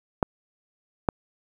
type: clicks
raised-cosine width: 1 ms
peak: -6 dBFS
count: 2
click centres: 0.228 / 1.088 s
effects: 7-bit